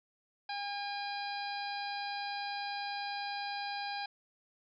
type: harmonic tone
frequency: 810 Hz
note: G#5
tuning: 43 cents flat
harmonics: 1 / 2 / 3 / 4 / 5 / 6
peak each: -38 / -44 / -46 / -51 / -46 / -46 dBFS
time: 0.49-4.06 s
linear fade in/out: 5 ms
effects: none